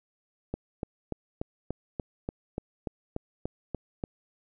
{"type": "click train", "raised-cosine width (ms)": 2, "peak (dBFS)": -18, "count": 13, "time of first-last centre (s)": [0.54, 4.039], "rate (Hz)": 3.43, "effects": []}